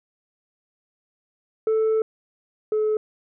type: tone pair in turn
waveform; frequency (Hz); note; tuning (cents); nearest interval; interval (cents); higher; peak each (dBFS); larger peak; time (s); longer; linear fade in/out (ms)
sine; 440 / 429.7; A4 / A4; 0 / -41; unison; 41; first; -15 / -17; first; 1.67-2.02 / 2.72-2.97; first; 2
effects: tanh soft clip ceiling -17 dBFS